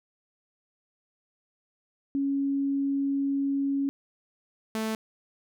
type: tone pair in turn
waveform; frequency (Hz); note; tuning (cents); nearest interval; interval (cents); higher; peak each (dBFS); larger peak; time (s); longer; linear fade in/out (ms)
sine / sawtooth; 277.2 / 220; C#4 / A3; 0 / 0; major third; 400; first; -24; neither; 2.15-3.89 / 4.75-4.95; first; 0
effects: none